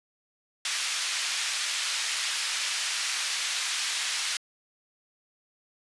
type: band-pass noise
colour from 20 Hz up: white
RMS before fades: -30 dBFS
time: 0.65-4.37 s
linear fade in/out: 2 ms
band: 1600 to 5600 Hz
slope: 12 dB/octave
effects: resampled to 24000 Hz